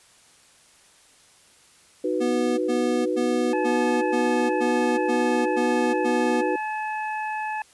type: chord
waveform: sine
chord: B major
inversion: first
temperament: equal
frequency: 311.1 / 370 / 493.9 Hz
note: D#4 / F#4 / B4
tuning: 0 / 0 / 0 cents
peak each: -27 / -26 / -26 dBFS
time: 2.04-6.56 s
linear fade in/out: 5 ms
type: tone bursts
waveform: square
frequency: 243.5 Hz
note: B3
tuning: 24 cents flat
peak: -25 dBFS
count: 9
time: 2.2-6.42 s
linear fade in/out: 20 ms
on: 380 ms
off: 100 ms
type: harmonic tone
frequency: 860 Hz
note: A5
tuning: 40 cents flat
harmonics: 1 / 2 / 3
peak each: -27 / -33 / -37 dBFS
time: 3.53-7.62 s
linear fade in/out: 2 ms
effects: white hiss -55 dBFS RMS until 7.73 s + resampled to 24000 Hz